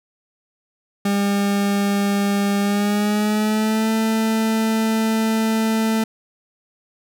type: tone with pitch glide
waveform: 40% pulse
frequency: 200.9 to 221.6 Hz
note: G3 to A3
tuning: +43 to +13 cents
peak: -16 dBFS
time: 1.05-6.04 s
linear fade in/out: 5 ms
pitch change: +170 cents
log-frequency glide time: 2.6-3.91 s
effects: none